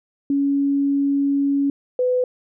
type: tone pair in turn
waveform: sine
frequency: 280 / 501.6 Hz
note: C#4 / B4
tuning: +18 / +27 cents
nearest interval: minor seventh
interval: 1009 cents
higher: second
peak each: -16 dBFS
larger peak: neither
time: 0.3-1.7 / 1.99-2.24 s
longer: first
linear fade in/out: 2 ms
effects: none